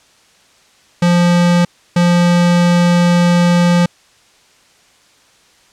square tone bursts at uneven times, 174.61 Hz, F3, in tune, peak -9 dBFS, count 2, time 1.02-1.65 / 1.96-3.86 s, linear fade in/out 5 ms, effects white hiss -50 dBFS RMS until 5.72 s + low-pass 7000 Hz 12 dB/octave

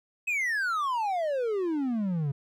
triangle exponential sweep, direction down, 2589 to 134.6 Hz, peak -24 dBFS, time 0.27-2.32 s, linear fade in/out 10 ms, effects none

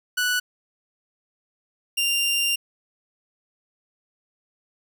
sawtooth tone pair in turn, 1480 / 2787 Hz, F#6 / F7, 0 / -4 cents, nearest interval major seventh, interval 1096 cents, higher second, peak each -17 dBFS, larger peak neither, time 0.17-0.4 / 1.97-2.56 s, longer second, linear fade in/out 10 ms, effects 9-bit

